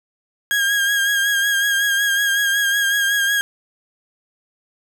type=tone with vibrato; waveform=35% pulse; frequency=1629 Hz; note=G#6; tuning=34 cents flat; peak=-14 dBFS; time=0.51-3.41 s; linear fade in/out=0 ms; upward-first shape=sine; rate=5.4 Hz; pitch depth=34 cents each way; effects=none